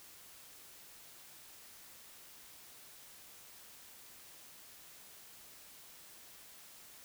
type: silence
effects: white hiss -56 dBFS RMS until 7.04 s